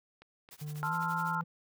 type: click train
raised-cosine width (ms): 0.3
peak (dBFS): -37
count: 4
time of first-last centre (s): 0.22-1.026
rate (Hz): 3.72
type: noise with tremolo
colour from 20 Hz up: white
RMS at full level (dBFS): -49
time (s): 0.51-1.35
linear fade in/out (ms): 2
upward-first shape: triangle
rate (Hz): 12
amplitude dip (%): 100
type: tone with pitch glide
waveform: triangle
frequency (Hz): 150 to 166.44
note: D3 to E3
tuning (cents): +37 to +17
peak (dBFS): -35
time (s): 0.61-1.44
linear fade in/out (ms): 10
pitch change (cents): +180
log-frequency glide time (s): 0.84-0.94
type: chord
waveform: sine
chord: F major seventh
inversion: first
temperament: equal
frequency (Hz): 880 / 1046.5 / 1318.5 / 1396.9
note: A5 / C6 / E6 / F6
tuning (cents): 0 / 0 / 0 / 0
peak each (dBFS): -35 / -38 / -38 / -35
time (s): 0.83-1.41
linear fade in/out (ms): 0
effects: none